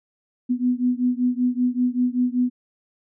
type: beating tone pair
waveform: sine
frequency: 246.1 / 251.3 Hz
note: B3 / B3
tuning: -6 / +30 cents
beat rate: 5.2 Hz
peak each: -21 / -22 dBFS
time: 0.49-2.5 s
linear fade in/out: 20 ms
effects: none